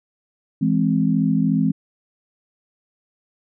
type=chord; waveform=sine; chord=E augmented; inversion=none; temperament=equal; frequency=164.81 / 207.7 / 261.6 Hz; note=E3 / G#3 / B#3; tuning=0 / 0 / 0 cents; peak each=-20 dBFS; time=0.61-1.72 s; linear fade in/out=10 ms; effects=none